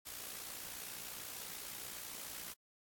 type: noise with amplitude modulation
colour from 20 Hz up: white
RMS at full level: -44 dBFS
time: 0.05-2.54 s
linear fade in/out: 20 ms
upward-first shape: sine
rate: 60.1 Hz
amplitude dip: 55%
effects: AAC 64 kbps